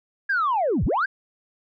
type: linear two-way sweep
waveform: sine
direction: down then up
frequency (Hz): 1661.2 to 30.38 to 1661.2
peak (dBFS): -18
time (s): 0.29-1.06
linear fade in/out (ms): 10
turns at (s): 0.85
effects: tanh soft clip ceiling -16 dBFS